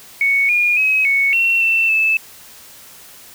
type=tone with pitch steps; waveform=sine; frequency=2221 / 2430 / 2548 / 2216 / 2719 / 2681 / 2623 Hz; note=C#7 / D#7 / D#7 / C#7 / F7 / E7 / E7; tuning=+3 / -42 / +41 / -1 / -47 / +29 / -9 cents; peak=-12 dBFS; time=0.21-2.17 s; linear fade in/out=2 ms; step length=280 ms; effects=white hiss -41 dBFS RMS until 3.34 s